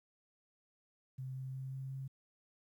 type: tone with pitch steps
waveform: sine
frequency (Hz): 130.7 / 131.53 / 132.37 / 133.22 / 134.06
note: C3 / C3 / C3 / C3 / C3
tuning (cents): -1 / +9 / +20 / +32 / +42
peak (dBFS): -40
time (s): 1.18-2.08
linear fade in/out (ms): 10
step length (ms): 180
effects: 12-bit